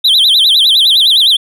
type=tone with vibrato; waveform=triangle; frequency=3520 Hz; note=A7; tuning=in tune; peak=-4 dBFS; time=0.04-1.37 s; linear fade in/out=10 ms; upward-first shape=sine; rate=9.8 Hz; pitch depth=230 cents each way; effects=none